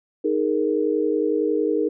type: chord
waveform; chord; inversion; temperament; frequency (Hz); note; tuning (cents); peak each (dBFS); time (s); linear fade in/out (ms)
sine; D# suspended fourth; none; equal; 311.1 / 415.3 / 466.2; D#4 / G#4 / A#4; 0 / 0 / 0; -23; 0.24-1.89; 10
effects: none